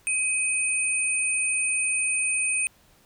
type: tone pair together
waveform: sine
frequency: 2522 / 8987 Hz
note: D#7 / C#9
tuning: +23 / +23 cents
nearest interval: octave + minor seventh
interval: 2200 cents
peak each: -25 dBFS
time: 0.07-2.67 s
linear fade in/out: 0 ms
effects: pink hiss -59 dBFS RMS until 3.05 s